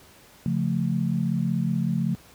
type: chord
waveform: sine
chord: Db augmented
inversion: none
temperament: equal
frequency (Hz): 138.59 / 174.61 / 220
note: Db3 / F3 / A3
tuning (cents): 0 / 0 / 0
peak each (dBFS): -27 / -25 / -27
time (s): 0.46-2.15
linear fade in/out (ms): 0
effects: pink hiss -52 dBFS RMS until 2.34 s + high-pass 60 Hz 12 dB/octave